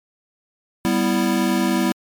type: chord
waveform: square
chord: E minor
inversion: first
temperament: equal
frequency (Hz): 196 / 246.9 / 329.6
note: G3 / B3 / E4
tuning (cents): 0 / 0 / 0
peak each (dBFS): -22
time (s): 0.85-1.92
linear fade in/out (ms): 0
effects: MP3 96 kbps